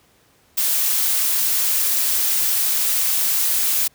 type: noise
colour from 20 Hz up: blue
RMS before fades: -19 dBFS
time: 0.57-3.88 s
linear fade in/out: 10 ms
effects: pink hiss -57 dBFS RMS until 3.94 s + high-pass 60 Hz 12 dB/octave